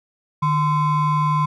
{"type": "ring-modulated tone", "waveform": "triangle", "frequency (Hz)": 591, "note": "D5", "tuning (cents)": 11, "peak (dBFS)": -11, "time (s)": [0.42, 1.46], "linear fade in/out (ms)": 10, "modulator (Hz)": 439, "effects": []}